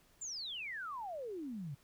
sine exponential sweep, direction down, 7459 to 130.81 Hz, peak -40 dBFS, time 0.21-1.75 s, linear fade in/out 10 ms, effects pink hiss -68 dBFS RMS until 1.83 s

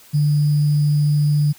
sine tone with sample-and-hold, 147.7 Hz, D3, 10 cents sharp, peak -13 dBFS, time 0.13-1.53 s, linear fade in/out 20 ms, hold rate 4900 Hz, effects white hiss -47 dBFS RMS until 1.58 s + high-pass 60 Hz 12 dB/octave

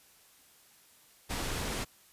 pink low-pass noise, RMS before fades -35 dBFS, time 1.29-1.85 s, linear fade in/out 20 ms, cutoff 11000 Hz, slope 12 dB/octave, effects white hiss -61 dBFS RMS until 2.12 s + resampled to 32000 Hz

